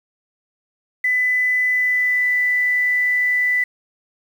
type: tone with pitch glide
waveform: sine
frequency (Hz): 2000 to 1987.3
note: B6 to B6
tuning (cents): +21 to +10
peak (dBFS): -15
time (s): 1.04-3.64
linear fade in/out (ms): 5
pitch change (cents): -11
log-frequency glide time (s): 1.72-2.37
effects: 7-bit